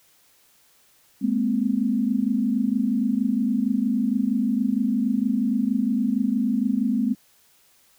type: tone cluster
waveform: sine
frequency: 208.4 / 232.8 / 259.2 Hz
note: G#3 / A#3 / C4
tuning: +6 / -2 / -16 cents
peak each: -24 dBFS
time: 1.21-7.15 s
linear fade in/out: 20 ms
effects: white hiss -59 dBFS RMS until 7.98 s